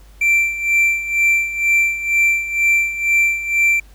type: tone with tremolo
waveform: triangle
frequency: 2349 Hz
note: D7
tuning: in tune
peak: -9 dBFS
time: 0.21-3.8 s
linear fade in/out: 5 ms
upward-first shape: sine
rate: 2.1 Hz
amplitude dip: 75%
effects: added 50 Hz sine -41 dBFS peak until 3.94 s + pink hiss -52 dBFS RMS until 3.94 s

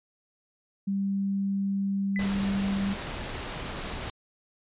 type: tone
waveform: sine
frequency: 196.9 Hz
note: G3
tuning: 8 cents sharp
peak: -25 dBFS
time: 0.87-2.94 s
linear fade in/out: 10 ms
type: tone with exponential decay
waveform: sine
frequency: 2002 Hz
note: B6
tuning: 23 cents sharp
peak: -29 dBFS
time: 2.16-2.39 s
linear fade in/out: 1 ms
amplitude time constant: 49 ms
type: noise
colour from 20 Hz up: pink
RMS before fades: -35 dBFS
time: 2.19-4.1 s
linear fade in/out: 2 ms
effects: resampled to 8000 Hz

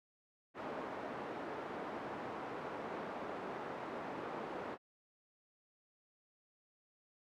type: band-pass noise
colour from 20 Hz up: pink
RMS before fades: -44 dBFS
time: 0.54-4.78 s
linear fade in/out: 50 ms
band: 310 to 1200 Hz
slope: 12 dB/octave
effects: none

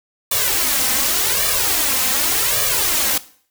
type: noise with flanger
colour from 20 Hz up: white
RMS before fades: -18 dBFS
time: 0.31-3.18 s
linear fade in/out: 5 ms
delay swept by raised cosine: 1.7 to 3.9 ms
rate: 0.87 Hz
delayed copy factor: +0.85
effects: noise-tail reverb RT60 0.5 s tail -17 dB re dry

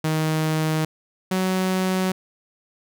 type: tone pair in turn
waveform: sawtooth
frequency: 157 / 186.71 Hz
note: D#3 / F#3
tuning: +16 / +16 cents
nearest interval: minor third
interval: 300 cents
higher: second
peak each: -16 dBFS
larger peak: neither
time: 0.04-0.85 / 1.31-2.12 s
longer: neither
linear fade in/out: 5 ms
effects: none

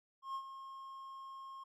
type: tone with ADSR envelope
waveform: triangle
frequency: 1075 Hz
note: C6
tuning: 47 cents sharp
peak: -35 dBFS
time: 0.22-1.64 s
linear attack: 130 ms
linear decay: 70 ms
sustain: -10 dB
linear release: 10 ms
effects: none

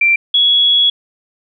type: tone pair in turn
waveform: sine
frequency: 2356 / 3356 Hz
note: D7 / G#7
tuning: +5 / +17 cents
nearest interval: tritone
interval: 612 cents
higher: second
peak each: -8 dBFS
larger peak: neither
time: 0.01-0.16 / 0.34-0.9 s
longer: second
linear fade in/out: 5 ms
effects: none

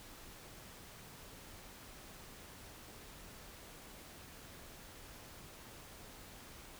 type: silence
effects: pink hiss -54 dBFS RMS until 6.79 s

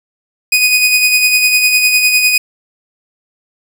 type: tone with tremolo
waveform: sawtooth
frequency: 2489 Hz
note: D#7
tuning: in tune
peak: -3 dBFS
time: 0.52-2.38 s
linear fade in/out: 5 ms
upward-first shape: sine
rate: 9.9 Hz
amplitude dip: 45%
effects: none

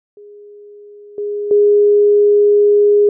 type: tone with level steps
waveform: sine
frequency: 412.4 Hz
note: G#4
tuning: 12 cents flat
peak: -35 / -18 / -7 dBFS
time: 0.17-3.09 s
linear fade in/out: 2 ms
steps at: 1.18 / 1.51 s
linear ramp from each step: 2 ms
effects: none

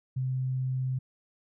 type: tone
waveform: sine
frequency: 129.7 Hz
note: C3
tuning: 15 cents flat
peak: -27 dBFS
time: 0.16-0.99 s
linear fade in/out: 10 ms
effects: none

